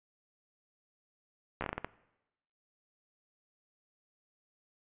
slowing click train, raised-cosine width 0.5 ms, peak -19 dBFS, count 8, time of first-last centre 1.61-1.846 s, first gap 13 ms, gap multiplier 1.31, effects noise-tail reverb RT60 0.9 s tail -19 dB re dry + resampled to 8000 Hz

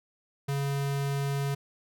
square tone, 139.8 Hz, C#3, 15 cents sharp, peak -28 dBFS, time 0.48-1.55 s, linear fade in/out 10 ms, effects none

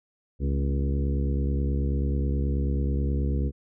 harmonic tone with a mistuned harmonic, 69.3 Hz, C#2, in tune, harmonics 1 / 2 / 3 / 4 / 5 / 6 / 7, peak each -24 / -30 / -34 / -36 / -38 / -40 / -41 dBFS, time 0.39-3.52 s, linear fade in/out 50 ms, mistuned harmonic 3, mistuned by +60 cents, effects none

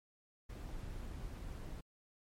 brown noise, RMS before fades -45 dBFS, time 0.49-1.81 s, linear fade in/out 10 ms, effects MP3 64 kbps

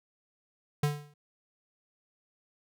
square tone with exponential decay, 146.83 Hz, D3, in tune, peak -23 dBFS, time 0.83-1.14 s, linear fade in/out 5 ms, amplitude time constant 67 ms, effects none

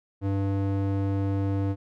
square tone with band-pass filter, 98.2 Hz, G2, 4 cents sharp, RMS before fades -26 dBFS, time 0.21-1.76 s, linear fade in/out 50 ms, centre 240 Hz, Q 0.76, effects none

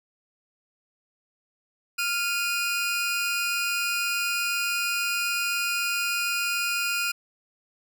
sawtooth tone pair together, 1396.9 / 2473 Hz, F6 / D#7, 0 / -11 cents, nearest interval minor seventh, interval 989 cents, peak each -24 dBFS, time 1.98-7.12 s, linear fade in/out 10 ms, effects none

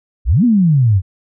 sine exponential two-way sweep, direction up then down, 46.25 to 254 to 88.2 Hz, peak -8 dBFS, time 0.25-1.02 s, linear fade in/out 50 ms, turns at 0.44 s, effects none

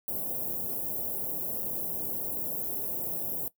white band-stop noise, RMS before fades -33 dBFS, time 0.08-3.48 s, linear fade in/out 0 ms, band 650 to 13000 Hz, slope 24 dB/octave, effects noise-tail reverb RT60 0.1 s tail -18 dB re dry + high-pass 100 Hz 12 dB/octave

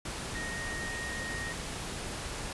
sine tone in noise, 1864.7 Hz, A#6, in tune, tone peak -37 dBFS, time 0.35-1.53 s, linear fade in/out 5 ms, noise pink, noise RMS -38 dBFS, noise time 0.05-2.53 s, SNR -2 dB, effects resampled to 24000 Hz

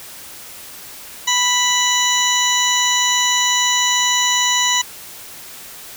harmonic tone, 987.8 Hz, B5, in tune, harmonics 1 / 2 / 3 / 4 / 6 / 7, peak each -21 / -21 / -21 / -21 / -21 / -21 dBFS, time 1.27-4.82 s, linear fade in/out 10 ms, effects white hiss -36 dBFS RMS until 5.96 s

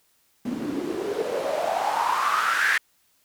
white noise with band-pass filter sweep, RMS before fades -25 dBFS, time 0.45-2.78 s, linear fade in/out 5 ms, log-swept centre 230 to 1800 Hz, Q 7.5, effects white hiss -65 dBFS RMS until 3.24 s

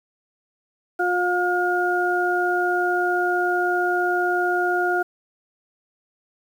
harmonic tone, 356.9 Hz, F4, 38 cents sharp, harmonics 1 / 2 / 4, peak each -23 / -23 / -23 dBFS, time 0.99-5.03 s, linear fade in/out 10 ms, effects 8-bit

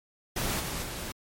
pink noise with level steps, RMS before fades -30 / -34 / -37 dBFS, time 0.36-1.12 s, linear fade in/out 5 ms, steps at 0.59 / 0.82 s, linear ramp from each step 20 ms, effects MP3 64 kbps

